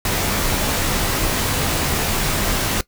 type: noise with comb filter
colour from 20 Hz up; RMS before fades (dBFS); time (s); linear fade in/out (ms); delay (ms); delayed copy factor
pink; -20; 0.05-2.81; 2; 17; -0.5
effects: noise-tail reverb RT60 0.1 s tail -19 dB re dry